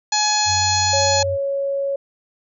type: harmonic tone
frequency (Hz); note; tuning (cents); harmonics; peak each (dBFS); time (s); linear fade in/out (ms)
844; G#5; +28; 1 / 2 / 3 / 4 / 5 / 6 / 7 / 8; -20 / -28 / -29 / -30 / -21 / -30 / -27 / -23; 0.12-1.23; 5
type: tone with pitch glide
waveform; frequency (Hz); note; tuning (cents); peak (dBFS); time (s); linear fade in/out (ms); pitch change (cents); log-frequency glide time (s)
sine; 91.9 to 92.49; F#2 to F#2; -11 to 0; -25; 0.45-1.38; 50; +11; 0.61-1.05
type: tone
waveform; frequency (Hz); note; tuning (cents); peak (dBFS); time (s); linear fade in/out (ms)
sine; 554.4; C#5; 0; -19; 0.93-1.96; 5
effects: none